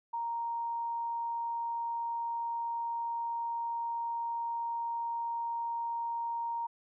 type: tone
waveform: sine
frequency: 932.3 Hz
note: A#5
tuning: in tune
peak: -32 dBFS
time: 0.13-6.67 s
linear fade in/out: 10 ms
effects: none